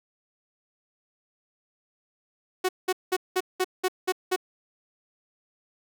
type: tone bursts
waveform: sawtooth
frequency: 370 Hz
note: F#4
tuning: in tune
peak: -18 dBFS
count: 8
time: 2.64-4.362 s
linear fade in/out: 10 ms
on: 49 ms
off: 190 ms
effects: none